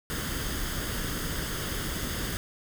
pink noise with comb filter, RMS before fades -32 dBFS, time 0.1-2.37 s, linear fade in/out 0 ms, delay 0.61 ms, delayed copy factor +0.55, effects none

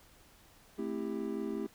triangle chord, A minor seventh, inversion none, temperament just, 220 / 264 / 330 / 396 Hz, A3 / C4 / E4 / G4, 0 / +16 / +2 / +18 cents, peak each -37 / -39 / -38 / -37 dBFS, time 0.78-1.67 s, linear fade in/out 10 ms, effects pink hiss -61 dBFS RMS until 1.74 s

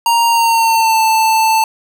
square tone with pitch glide, 932.3 to 886.1 Hz, A#5 to A5, 0 to +12 cents, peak -10 dBFS, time 0.06-1.64 s, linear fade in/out 2 ms, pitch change -88 cents, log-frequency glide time 0.27-1.01 s, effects none

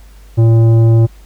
sine tone with tanh clipping, 114 Hz, A#2, 38 cents flat, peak -7 dBFS, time 0.37-1.07 s, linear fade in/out 20 ms, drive 11 dB, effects added 50 Hz sine -36 dBFS peak until 1.25 s + pink hiss -48 dBFS RMS until 1.25 s

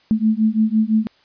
sine beating tone pair, 215.5 / 221.4 Hz, A3 / A3, -36 / +11 cents, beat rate 5.9 Hz, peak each -17 dBFS, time 0.11-1.07 s, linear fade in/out 0 ms, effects white hiss -56 dBFS RMS until 1.24 s + resampled to 11025 Hz

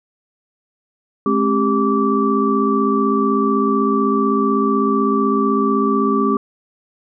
sine tone cluster, 212.5 / 268.4 / 397.4 / 1160 Hz, G#3 / C4 / G4 / D6, +40 / +44 / +24 / -22 cents, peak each -19 dBFS, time 1.26-6.37 s, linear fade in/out 2 ms, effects none

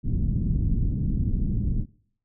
pink low-pass noise, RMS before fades -24 dBFS, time 0.03-1.86 s, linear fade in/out 50 ms, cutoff 230 Hz, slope 24 dB/octave, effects noise-tail reverb RT60 0.6 s tail -22 dB re dry

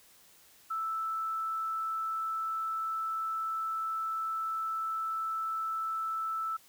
sine tone, 1318.5 Hz, E6, in tune, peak -31 dBFS, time 0.7-6.57 s, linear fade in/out 10 ms, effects white hiss -60 dBFS RMS until 6.68 s

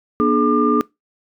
sine tone cluster, 240.3 / 297.9 / 424.5 / 1198 Hz, B3 / D4 / G#4 / D6, -47 / +25 / +38 / +34 cents, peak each -18 dBFS, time 0.2-0.81 s, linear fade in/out 0 ms, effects noise-tail reverb RT60 0.2 s tail -23 dB re dry + tanh soft clip ceiling -2 dBFS

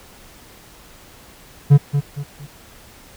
triangle tone with echo, 143 Hz, D3, 46 cents flat, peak -3 dBFS, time 1.7-1.78 s, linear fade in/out 20 ms, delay 230 ms, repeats 3, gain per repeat -9 dB, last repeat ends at 2.47 s, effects pink hiss -45 dBFS RMS until 3.16 s

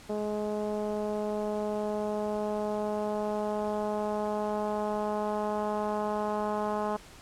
10% pulse tone with low-pass filter sweep, 210.5 Hz, G#3, 24 cents sharp, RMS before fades -31 dBFS, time 0.09-6.97 s, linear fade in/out 10 ms, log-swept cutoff 540 to 1000 Hz, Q 1.4, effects pink hiss -51 dBFS RMS until 7.21 s + low-pass 10000 Hz 12 dB/octave

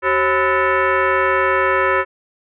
sine tone with frequency modulation, 381.4 Hz, G4, 47 cents flat, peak -13 dBFS, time 0.02-2.05 s, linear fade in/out 50 ms, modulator 461 Hz, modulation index 3.7, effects none

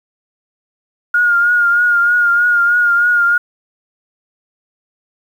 sine tone with vibrato, 1423 Hz, F6, 32 cents sharp, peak -9 dBFS, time 1.14-3.38 s, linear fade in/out 5 ms, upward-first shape triangle, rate 3.2 Hz, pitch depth 43 cents each way, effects 7-bit

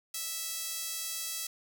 sawtooth tone with high-pass filter, 657 Hz, E5, 6 cents flat, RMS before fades -37 dBFS, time 0.14-1.47 s, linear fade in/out 5 ms, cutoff 5400 Hz, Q 0.72, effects none

